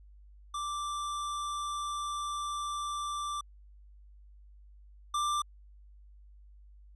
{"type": "tone pair in turn", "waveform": "square", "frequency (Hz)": [1174.7, 1182.2], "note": ["D6", "D6"], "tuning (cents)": [0, 11], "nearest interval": "unison", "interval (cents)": 11, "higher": "second", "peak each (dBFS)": [-34, -29], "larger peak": "second", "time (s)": [[0.54, 3.41], [5.14, 5.42]], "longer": "first", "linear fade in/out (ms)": 5, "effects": ["added 50 Hz sine -52 dBFS peak until 6.95 s", "resampled to 24000 Hz"]}